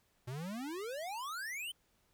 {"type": "exponential sweep", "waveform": "square", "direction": "up", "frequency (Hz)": [118.6, 3154], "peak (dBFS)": -40, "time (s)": [0.27, 1.72], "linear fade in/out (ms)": 10, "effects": ["pink hiss -74 dBFS RMS until 2.13 s"]}